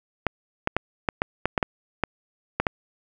clicks, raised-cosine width 0.5 ms, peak -6 dBFS, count 11, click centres 0.267 / 0.674 / 0.766 / 1.088 / 1.219 / 1.456 / 1.578 / 1.628 / 2.037 / 2.6 / 2.668 s, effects none

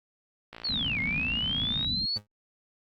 click train, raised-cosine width 0.3 ms, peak -25 dBFS, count 76, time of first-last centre 0.53-1.846 s, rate 57 Hz
sine linear two-way sweep, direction down then up, 4526 to 2100 to 4526 Hz, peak -27 dBFS, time 0.64-2.18 s, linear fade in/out 10 ms, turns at 1 s
white low-pass noise, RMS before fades -36 dBFS, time 0.69-2.06 s, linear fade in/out 10 ms, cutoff 280 Hz, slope 96 dB/octave
30% pulse tone with exponential decay, 103.83 Hz, G#2, in tune, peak -33 dBFS, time 2.16-2.27 s, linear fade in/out 5 ms, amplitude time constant 22 ms
effects Opus 48 kbps

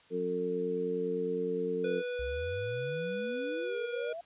harmonic tone, 89.8 Hz, F2, 49 cents sharp, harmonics 2 / 3 / 4 / 5, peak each -39 / -40 / -40 / -31 dBFS, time 0.1-2.03 s, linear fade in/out 50 ms
square tone with pitch glide, 491.7 to 478.3 Hz, B4 to A#4, -8 to +44 cents, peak -34 dBFS, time 1.84-4.13 s, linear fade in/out 5 ms, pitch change -48 cents, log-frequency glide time 3.63-3.75 s
sine exponential sweep, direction up, 61.74 to 698.5 Hz, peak -38 dBFS, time 2.19-4.21 s, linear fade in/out 5 ms
effects white hiss -61 dBFS RMS until 4.25 s + resampled to 8000 Hz

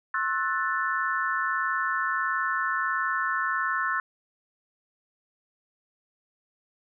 sine chord, F# half-diminished seventh, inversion second, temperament equal with one note detuned, 1074.1 / 1318.5 / 1480 / 1760 Hz, C6 / E6 / F#6 / A6, +45 / 0 / 0 / 0 cents, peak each -30 dBFS, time 0.14-4 s, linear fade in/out 2 ms, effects none

